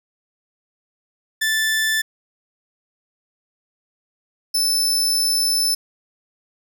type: tone pair in turn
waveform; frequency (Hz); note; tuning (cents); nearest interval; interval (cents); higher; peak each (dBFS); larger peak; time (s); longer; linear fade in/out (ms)
sawtooth; 1760 / 5274; A6 / E8; 0 / 0; octave + perfect fifth; 1900; second; -14; neither; 1.41-2.02 / 4.54-5.75; second; 10
effects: none